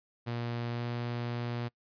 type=tone with pitch glide; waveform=sawtooth; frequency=118.7 to 119.8 Hz; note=A#2 to A#2; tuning=+32 to +48 cents; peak=-29 dBFS; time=0.26-1.69 s; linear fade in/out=20 ms; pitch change=+16 cents; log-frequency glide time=0.71-0.86 s; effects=noise-tail reverb RT60 0.1 s tail -25 dB re dry + resampled to 11025 Hz